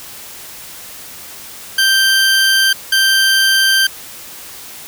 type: tone pair in turn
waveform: 20% pulse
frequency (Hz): 1568 / 1568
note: G6 / G6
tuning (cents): 0 / 0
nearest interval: unison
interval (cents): 0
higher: neither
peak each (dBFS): -5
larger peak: neither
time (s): 1.78-2.73 / 2.92-3.87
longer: neither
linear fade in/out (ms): 5
effects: white hiss -33 dBFS RMS until 4.87 s